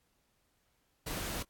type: noise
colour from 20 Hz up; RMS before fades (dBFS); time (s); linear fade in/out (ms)
pink; -38; 1.06-1.43; 10
effects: pink hiss -75 dBFS RMS until 1.49 s + AAC 64 kbps